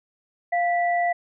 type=tone pair together; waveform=sine; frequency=698.6 / 1968 Hz; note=F5 / B6; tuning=0 / -7 cents; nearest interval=octave + tritone; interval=1793 cents; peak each=-20 / -27 dBFS; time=0.52-1.13 s; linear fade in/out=10 ms; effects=none